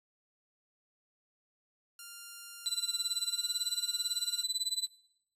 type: tone with pitch glide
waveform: 5% pulse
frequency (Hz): 1396.9 to 1419.7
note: F6 to F6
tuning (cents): 0 to +28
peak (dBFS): -35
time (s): 1.99-4.43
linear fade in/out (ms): 2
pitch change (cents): +28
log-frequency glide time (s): 3.29-3.47
type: tone with tremolo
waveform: 30% pulse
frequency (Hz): 4000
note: B7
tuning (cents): +21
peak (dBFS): -26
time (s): 2.66-4.87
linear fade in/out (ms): 0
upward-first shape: sine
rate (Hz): 18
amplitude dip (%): 90
effects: noise-tail reverb RT60 0.8 s tail -21 dB re dry + resampled to 32000 Hz